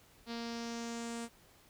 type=tone with low-pass filter sweep; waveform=sawtooth; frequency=233.1 Hz; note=A#3; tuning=in tune; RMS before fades=-41 dBFS; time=0.26-1.29 s; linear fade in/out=50 ms; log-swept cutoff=4400 to 8700 Hz; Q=3.1; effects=pink hiss -63 dBFS RMS until 1.69 s